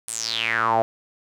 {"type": "tone with band-pass filter sweep", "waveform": "sawtooth", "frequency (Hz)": 113.6, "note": "A#2", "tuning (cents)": -44, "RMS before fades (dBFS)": -23, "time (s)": [0.08, 0.82], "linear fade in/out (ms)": 0, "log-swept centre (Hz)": [9700, 640], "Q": 7.1, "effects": []}